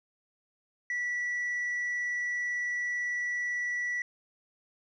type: tone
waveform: sine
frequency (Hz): 1953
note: B6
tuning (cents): -20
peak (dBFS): -27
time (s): 0.9-4.02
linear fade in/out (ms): 2
effects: tanh soft clip ceiling -28 dBFS